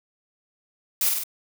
blue noise with echo, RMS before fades -22 dBFS, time 1.01-1.09 s, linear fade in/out 2 ms, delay 49 ms, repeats 3, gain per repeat -3 dB, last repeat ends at 1.237 s, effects none

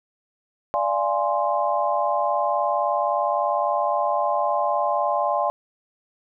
sine chord, D half-diminished seventh, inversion none, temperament equal with one note detuned, 587.3 / 686.9 / 830.6 / 1046.5 Hz, D5 / F5 / Ab5 / C6, 0 / -29 / 0 / 0 cents, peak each -25 dBFS, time 0.74-5.5 s, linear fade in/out 0 ms, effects none

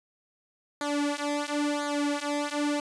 sawtooth tone with flanger, 291.4 Hz, D4, 13 cents flat, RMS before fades -29 dBFS, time 0.81-2.8 s, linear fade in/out 2 ms, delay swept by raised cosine 0.36 to 4.16 ms, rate 0.97 Hz, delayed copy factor -0.95, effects resampled to 22050 Hz

